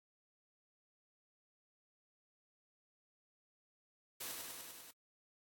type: noise with echo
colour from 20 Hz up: white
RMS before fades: -44 dBFS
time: 4.2-4.32 s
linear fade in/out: 10 ms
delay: 99 ms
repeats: 6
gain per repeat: -2 dB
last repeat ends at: 4.914 s
effects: high-pass 60 Hz 12 dB/octave + AAC 64 kbps